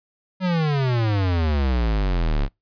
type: exponential sweep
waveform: square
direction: down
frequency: 190 to 33.46 Hz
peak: -19 dBFS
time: 0.4-2.49 s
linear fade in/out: 50 ms
effects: noise-tail reverb RT60 0.2 s tail -26 dB re dry + resampled to 11025 Hz